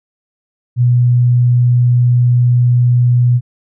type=tone; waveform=sine; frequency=122.5 Hz; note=B2; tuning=14 cents flat; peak=-7 dBFS; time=0.76-3.41 s; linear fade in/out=50 ms; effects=none